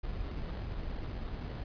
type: noise with sample-and-hold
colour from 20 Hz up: brown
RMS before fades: -38 dBFS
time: 0.03-1.64 s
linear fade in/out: 10 ms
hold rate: 2450 Hz
effects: resampled to 11025 Hz